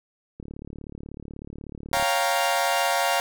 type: click train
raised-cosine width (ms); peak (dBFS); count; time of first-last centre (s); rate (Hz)
3; -25; 60; 0.4-2.025; 36.3
type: chord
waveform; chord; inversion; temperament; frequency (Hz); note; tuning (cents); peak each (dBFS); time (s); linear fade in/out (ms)
sawtooth; G half-diminished seventh; second; equal; 554.4 / 698.5 / 784 / 932.3; Db5 / F5 / G5 / Bb5; 0 / 0 / 0 / 0; -24 / -21 / -25 / -23; 1.93-3.2; 0
effects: none